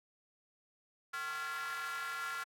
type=tone with high-pass filter; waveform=square; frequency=153.6 Hz; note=D#3; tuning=22 cents flat; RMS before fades=-40 dBFS; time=1.13-2.44 s; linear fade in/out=10 ms; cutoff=1400 Hz; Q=5; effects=AAC 64 kbps